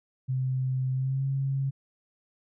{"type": "tone with pitch glide", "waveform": "sine", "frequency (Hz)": [130, 135.99], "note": ["C3", "C#3"], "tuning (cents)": [-11, -33], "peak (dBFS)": -25, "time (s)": [0.28, 1.71], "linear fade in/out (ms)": 20, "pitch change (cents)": 78, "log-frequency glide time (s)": [0.93, 1.25], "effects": []}